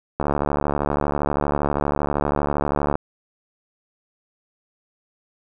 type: click train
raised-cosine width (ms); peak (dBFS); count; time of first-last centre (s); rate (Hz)
1; -7; 201; 0.2-2.955; 72.6
effects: none